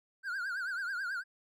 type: tone with vibrato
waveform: triangle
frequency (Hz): 1503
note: F#6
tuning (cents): +27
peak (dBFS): -32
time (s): 0.23-1.24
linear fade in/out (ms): 50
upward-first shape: triangle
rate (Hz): 9.2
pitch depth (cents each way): 160
effects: none